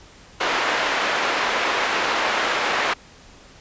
white band-pass noise, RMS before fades -22 dBFS, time 0.4-2.94 s, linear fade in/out 10 ms, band 410 to 2000 Hz, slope 12 dB/octave, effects pink hiss -47 dBFS RMS until 3.6 s + resampled to 16000 Hz

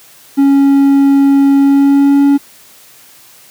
triangle tone with pitch glide, 277.2 to 281.4 Hz, C#4 to C#4, 0 to +26 cents, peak -3 dBFS, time 0.37-2.38 s, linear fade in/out 20 ms, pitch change +26 cents, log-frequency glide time 1.58-2.25 s, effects white hiss -41 dBFS RMS until 3.5 s + high-pass 80 Hz 12 dB/octave

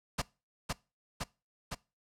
pink noise with echo, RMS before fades -32 dBFS, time 0.18-0.22 s, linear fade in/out 10 ms, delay 510 ms, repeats 3, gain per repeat -2 dB, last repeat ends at 1.75 s, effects noise-tail reverb RT60 0.3 s tail -23 dB re dry + low-pass 9000 Hz 12 dB/octave

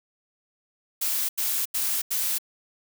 blue noise bursts, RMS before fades -26 dBFS, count 4, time 1.01-2.385 s, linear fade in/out 10 ms, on 280 ms, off 85 ms, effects none

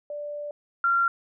sine tone pair in turn, 587.3 / 1378 Hz, D5 / F6, 0 / -24 cents, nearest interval octave + minor third, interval 1476 cents, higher second, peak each -31 / -19 dBFS, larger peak second, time 0.1-0.51 / 0.84-1.08 s, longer first, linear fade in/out 2 ms, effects none

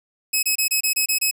10% pulse tone bursts, 2562 Hz, E7, 50 cents flat, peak -9 dBFS, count 8, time 0.33-1.312 s, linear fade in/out 10 ms, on 100 ms, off 26 ms, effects none

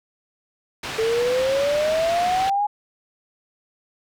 white low-pass noise, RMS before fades -31 dBFS, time 0.83-2.5 s, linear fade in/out 5 ms, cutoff 3300 Hz, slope 12 dB/octave
sine exponential sweep, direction up, 440 to 837 Hz, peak -18 dBFS, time 0.98-2.67 s, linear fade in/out 10 ms
effects none

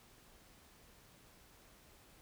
silence, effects pink hiss -63 dBFS RMS until 2.21 s

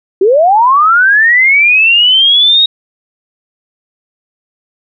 sine linear sweep, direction up, 359.7 to 3795 Hz, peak -4 dBFS, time 0.21-2.66 s, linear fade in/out 5 ms, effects none

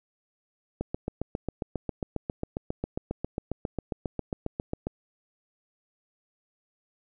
click train, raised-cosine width 2 ms, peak -16 dBFS, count 31, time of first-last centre 0.81-4.87 s, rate 7.39 Hz, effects none

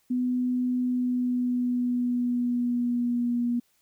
sine tone with pitch glide, 249.6 to 240.1 Hz, B3 to B3, +19 to -49 cents, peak -23 dBFS, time 0.1-3.6 s, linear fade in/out 10 ms, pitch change -68 cents, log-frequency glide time 0.84-3.39 s, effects white hiss -68 dBFS RMS until 3.81 s

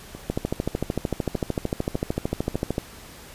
two click trains, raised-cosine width 2 ms, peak -22 / -10 dBFS, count 5 / 34, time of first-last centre 0.15-2.545 / 0.3-2.781 s, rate 1.67 / 13.3 Hz, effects pink hiss -44 dBFS RMS until 3.34 s + resampled to 32000 Hz

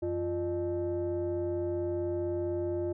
sine tone with frequency modulation, 349.2 Hz, F4, in tune, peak -28 dBFS, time 0.02-2.93 s, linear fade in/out 10 ms, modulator 258 Hz, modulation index 0.8, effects tanh soft clip ceiling -25 dBFS

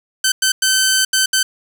10% pulse tone bursts at uneven times, 1536 Hz, G6, 36 cents flat, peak -4 dBFS, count 5, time 0.24-0.32 / 0.42-0.52 / 0.62-1.05 / 1.13-1.26 / 1.33-1.43 s, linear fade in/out 5 ms, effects none

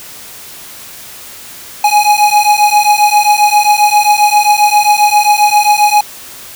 square beating tone pair, 830.6 / 838.1 Hz, G#5 / G#5, 0 / +16 cents, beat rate 7.5 Hz, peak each -10 dBFS, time 1.84-6.01 s, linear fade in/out 5 ms, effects white hiss -31 dBFS RMS until 6.55 s

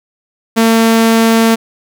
sawtooth tone, 226.3 Hz, A3, 49 cents sharp, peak -3 dBFS, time 0.56-1.56 s, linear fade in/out 20 ms, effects none

